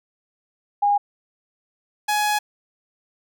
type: tone pair in turn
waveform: sine / sawtooth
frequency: 816 / 838.9 Hz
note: G#5 / G#5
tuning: -31 / +17 cents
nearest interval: unison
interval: 48 cents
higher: second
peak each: -15 dBFS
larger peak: neither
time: 0.82-0.98 / 2.08-2.39 s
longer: second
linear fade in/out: 10 ms
effects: none